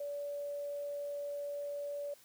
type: tone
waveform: sine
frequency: 575 Hz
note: D5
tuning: 37 cents flat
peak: -37 dBFS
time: 0-2.14 s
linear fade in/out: 5 ms
effects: white hiss -62 dBFS RMS until 2.24 s + high-pass 80 Hz 12 dB/octave